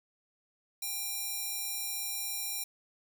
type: tone with high-pass filter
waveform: square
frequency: 797 Hz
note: G5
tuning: 28 cents sharp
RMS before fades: -36 dBFS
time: 0.82-2.64 s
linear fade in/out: 5 ms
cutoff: 6300 Hz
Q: 0.5
effects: none